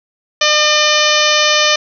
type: harmonic tone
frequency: 603 Hz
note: D5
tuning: 46 cents sharp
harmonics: 1 / 2 / 3 / 4 / 5 / 6 / 7 / 8 / 9 / 10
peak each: -17 / -18 / -18 / -18 / -17 / -19 / -21 / -22 / -22 / -20 dBFS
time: 0.41-1.76 s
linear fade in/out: 5 ms
effects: none